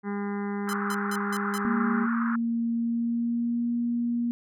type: harmonic tone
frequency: 202.4 Hz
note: G#3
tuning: 44 cents flat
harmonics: 1 / 2 / 4 / 5 / 6 / 7 / 8 / 9 / 10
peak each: -29 / -35 / -41 / -43 / -45 / -46 / -47 / -48 / -49 dBFS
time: 0.03-2.08 s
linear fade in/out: 50 ms
type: band-pass noise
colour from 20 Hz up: white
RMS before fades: -33 dBFS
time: 0.67-2.36 s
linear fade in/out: 5 ms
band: 1100 to 1500 Hz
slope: 48 dB/octave
type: tone bursts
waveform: 5% pulse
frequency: 1017 Hz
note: C6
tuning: 50 cents flat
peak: -23 dBFS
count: 5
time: 0.69-1.58 s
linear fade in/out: 0 ms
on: 42 ms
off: 170 ms
type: tone with pitch glide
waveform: sine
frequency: 232.1 to 237.5 Hz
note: A#3 to A#3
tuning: -7 to +33 cents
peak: -24 dBFS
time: 1.65-4.31 s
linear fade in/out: 0 ms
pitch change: +40 cents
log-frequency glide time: 2.72-3.72 s
effects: none